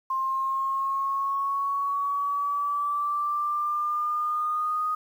sine exponential sweep, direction up, 1056 to 1244.5 Hz, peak -24 dBFS, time 0.1-4.95 s, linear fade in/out 5 ms, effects 9-bit

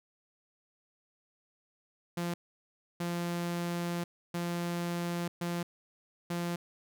sawtooth tone bursts at uneven times, 172.8 Hz, F3, 18 cents flat, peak -28 dBFS, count 5, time 2.17-2.34 / 3-4.04 / 4.34-5.28 / 5.41-5.63 / 6.3-6.56 s, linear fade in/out 5 ms, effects none

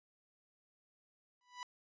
sawtooth tone with exponential growth, 987.8 Hz, B5, in tune, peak -36 dBFS, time 1.41-1.63 s, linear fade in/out 1 ms, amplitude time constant 47 ms, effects resampled to 16000 Hz

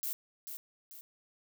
violet noise with echo, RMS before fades -36 dBFS, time 0.03-0.13 s, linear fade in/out 0 ms, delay 440 ms, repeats 2, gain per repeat -7 dB, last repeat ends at 1.01 s, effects none

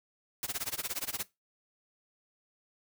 white noise with tremolo, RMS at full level -33 dBFS, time 0.43-1.23 s, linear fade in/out 0 ms, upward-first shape sine, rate 17 Hz, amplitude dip 100%, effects noise-tail reverb RT60 0.2 s tail -19 dB re dry

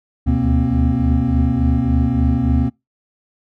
triangle tone cluster, 72.8 / 76.3 / 125 / 236.4 / 264.4 Hz, D2 / D#2 / B2 / A#3 / C4, -15 / -33 / +21 / +24 / +18 cents, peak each -18 dBFS, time 0.26-2.7 s, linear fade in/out 20 ms, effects noise-tail reverb RT60 0.2 s tail -25 dB re dry

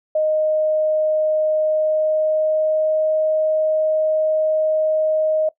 sine tone with pitch glide, 620 to 624.3 Hz, D#5 to D#5, -6 to +6 cents, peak -15 dBFS, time 0.15-5.49 s, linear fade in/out 5 ms, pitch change +12 cents, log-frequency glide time 1.62-3.1 s, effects noise-tail reverb RT60 0.1 s tail -19 dB re dry

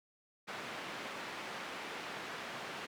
white band-pass noise, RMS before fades -44 dBFS, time 0.47-2.87 s, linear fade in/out 20 ms, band 170 to 2200 Hz, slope 12 dB/octave, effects none

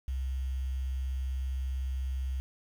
sine tone with quantisation, 65.41 Hz, C2, in tune, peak -30 dBFS, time 0.08-2.4 s, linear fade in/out 0 ms, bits 9, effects none

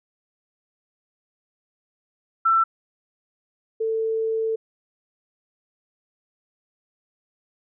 sine tone pair in turn, 1338 / 445.4 Hz, E6 / A4, +25 / +21 cents, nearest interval octave + perfect fifth, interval 1904 cents, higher first, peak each -15 / -21 dBFS, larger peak first, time 2.45-2.64 / 3.8-4.56 s, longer second, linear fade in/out 10 ms, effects none

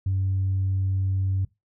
sine tone, 95.6 Hz, G2, 43 cents flat, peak -20 dBFS, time 0.06-1.45 s, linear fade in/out 5 ms, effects noise-tail reverb RT60 0.2 s tail -21 dB re dry + tanh soft clip ceiling -18 dBFS

